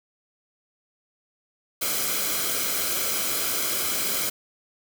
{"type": "noise with comb filter", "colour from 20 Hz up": "white", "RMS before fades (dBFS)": -26, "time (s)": [1.81, 4.3], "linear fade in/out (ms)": 10, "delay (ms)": 1.1, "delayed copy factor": -0.6, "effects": []}